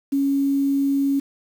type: tone with quantisation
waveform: sine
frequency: 277.2 Hz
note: C#4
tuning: in tune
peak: -17 dBFS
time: 0.12-1.2 s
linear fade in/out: 10 ms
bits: 7
effects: none